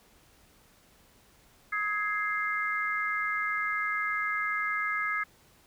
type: chord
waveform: sine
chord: Ab major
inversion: second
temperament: equal with one note detuned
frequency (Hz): 1266.3 / 1661.2 / 2093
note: Eb6 / Ab6 / C7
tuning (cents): +30 / 0 / 0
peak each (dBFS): -32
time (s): 1.72-5.24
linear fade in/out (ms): 10
effects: pink hiss -61 dBFS RMS until 5.66 s